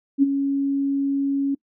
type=tone with ADSR envelope; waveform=sine; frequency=277.2 Hz; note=C#4; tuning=in tune; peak=-10 dBFS; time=0.18-1.55 s; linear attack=46 ms; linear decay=23 ms; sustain=-9 dB; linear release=9 ms; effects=noise-tail reverb RT60 0.1 s tail -24 dB re dry